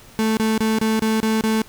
35% pulse tone bursts, 220 Hz, A3, in tune, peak -15 dBFS, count 7, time 0.19-1.618 s, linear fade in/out 0 ms, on 180 ms, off 28 ms, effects pink hiss -46 dBFS RMS until 1.68 s

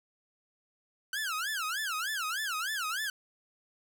sawtooth tone with vibrato, 1480 Hz, F#6, in tune, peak -28 dBFS, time 1.13-3.1 s, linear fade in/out 2 ms, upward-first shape sine, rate 3.3 Hz, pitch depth 300 cents each way, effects none

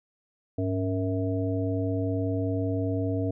harmonic tone with a mistuned harmonic, 93 Hz, F#2, 9 cents sharp, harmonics 1 / 3 / 5 / 7, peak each -28 / -29 / -33 / -35 dBFS, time 0.58-3.31 s, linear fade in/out 5 ms, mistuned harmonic 1, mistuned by +150 cents, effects none

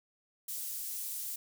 pink high-pass noise, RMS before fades -39 dBFS, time 0.48-1.36 s, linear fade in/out 5 ms, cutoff 10000 Hz, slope 12 dB/octave, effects none

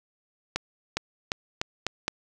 accelerating click train, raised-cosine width 0.2 ms, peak -9 dBFS, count 6, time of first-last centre 0.56-2.081 s, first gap 410 ms, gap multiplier 0.85, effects none

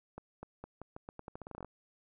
accelerating click train, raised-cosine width 1 ms, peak -30 dBFS, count 17, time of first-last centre 0.18-1.646 s, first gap 250 ms, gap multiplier 0.84, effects none

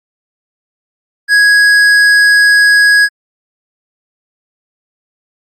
sine tone with hard clipping, 1661.2 Hz, G#6, in tune, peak -6 dBFS, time 1.28-3.09 s, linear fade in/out 50 ms, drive 9 dB, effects Opus 48 kbps

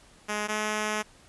5% pulse tone pair in turn, 209.9 / 213.2 Hz, G#3 / G#3, +19 / +46 cents, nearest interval unison, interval 27 cents, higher second, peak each -17 / -16 dBFS, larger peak second, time 0.28-0.48 / 0.48-1.03 s, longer second, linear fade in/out 20 ms, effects pink hiss -56 dBFS RMS until 1.28 s + resampled to 24000 Hz

